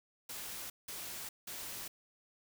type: noise bursts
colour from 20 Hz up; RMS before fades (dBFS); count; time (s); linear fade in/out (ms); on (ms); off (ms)
white; -44; 3; 0.29-1.88; 5; 410; 180
effects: none